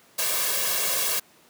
white noise with comb filter, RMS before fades -25 dBFS, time 0.18-1.2 s, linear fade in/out 10 ms, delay 1.8 ms, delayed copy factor +0.85, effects pink hiss -56 dBFS RMS until 1.49 s + high-pass 200 Hz 12 dB/octave

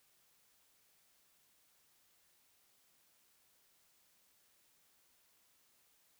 silence, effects white hiss -72 dBFS RMS until 6.19 s

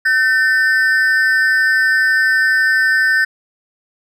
triangle ring-modulated tone, 1664 Hz, G#6, 3 cents sharp, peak -6 dBFS, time 0.05-3.25 s, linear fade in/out 10 ms, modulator 134 Hz, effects none

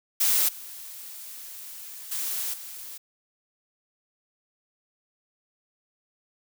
blue noise with level steps, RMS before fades -22 / -41 / -30 / -40 dBFS, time 0.2-2.98 s, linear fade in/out 10 ms, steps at 0.48 / 2.11 / 2.53 s, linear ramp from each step 10 ms, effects none

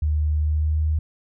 sine tone with pitch glide, 75.9 to 77.45 Hz, D#2 to D#2, -42 to -7 cents, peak -18 dBFS, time 0.02-0.99 s, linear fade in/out 5 ms, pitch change +35 cents, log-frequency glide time 0.37-0.82 s, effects none

